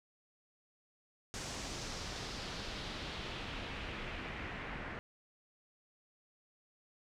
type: noise with low-pass filter sweep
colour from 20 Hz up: pink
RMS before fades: -43 dBFS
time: 1.34-4.99 s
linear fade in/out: 0 ms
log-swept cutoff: 7000 to 1900 Hz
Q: 1.8
effects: none

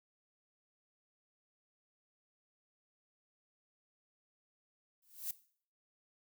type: noise with exponential growth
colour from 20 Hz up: violet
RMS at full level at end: -35 dBFS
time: 5.02-5.31 s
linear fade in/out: 5 ms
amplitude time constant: 61 ms
effects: noise-tail reverb RT60 0.5 s tail -18 dB re dry

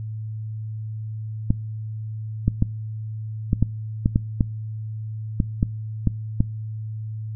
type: clicks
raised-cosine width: 5 ms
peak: -5 dBFS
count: 12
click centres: 1.505 / 2.48 / 2.624 / 3.531 / 3.626 / 4.059 / 4.159 / 4.408 / 5.402 / 5.629 / 6.073 / 6.405 s
effects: noise-tail reverb RT60 0.5 s tail -24 dB re dry + added 109 Hz sine -28 dBFS peak until 7.35 s

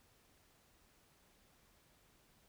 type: silence
effects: pink hiss -70 dBFS RMS until 2.48 s

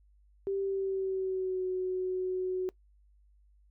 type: tone with pitch glide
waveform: sine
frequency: 392 to 370 Hz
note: G4 to F#4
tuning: 0 to 0 cents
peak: -29 dBFS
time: 0.47-2.69 s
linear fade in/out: 0 ms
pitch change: -100 cents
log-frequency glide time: 0.6-1.65 s
effects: noise-tail reverb RT60 0.1 s tail -22 dB re dry + added 50 Hz sine -60 dBFS peak until 3.7 s

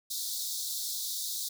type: high-pass noise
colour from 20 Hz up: pink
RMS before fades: -35 dBFS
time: 0.1-1.49 s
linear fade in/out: 10 ms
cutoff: 3600 Hz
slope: 96 dB/octave
effects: none

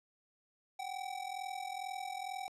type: ring-modulated tone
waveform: square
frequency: 766 Hz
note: G5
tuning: 40 cents flat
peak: -37 dBFS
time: 0.79-2.48 s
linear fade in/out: 0 ms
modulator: 21.1 Hz
effects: low-pass 10000 Hz 12 dB/octave

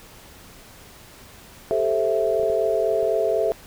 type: chord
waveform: sine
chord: A minor seventh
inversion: third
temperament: just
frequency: 396 / 440 / 528 / 660 Hz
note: G4 / A4 / C5 / E5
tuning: +18 / 0 / +16 / +2 cents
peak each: -26 / -23 / -27 / -22 dBFS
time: 1.71-3.52 s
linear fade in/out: 0 ms
type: clicks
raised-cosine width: 5 ms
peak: -31 dBFS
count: 4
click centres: 2.397 / 2.432 / 2.5 / 3.03 s
effects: pink hiss -46 dBFS RMS until 3.66 s

